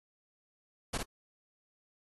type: noise with echo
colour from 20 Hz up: pink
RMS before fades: -33 dBFS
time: 0.93-0.98 s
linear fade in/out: 10 ms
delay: 52 ms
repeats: 1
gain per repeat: -4 dB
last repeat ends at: 1.032 s
effects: AAC 32 kbps